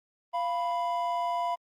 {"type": "tone pair together", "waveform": "triangle", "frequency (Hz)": [693.7, 987.8], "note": ["F5", "B5"], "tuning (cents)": [-12, 0], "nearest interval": "tritone", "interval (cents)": 612, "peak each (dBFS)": [-28, -28], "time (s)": [0.33, 1.56], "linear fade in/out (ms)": 20, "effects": ["Opus 24 kbps"]}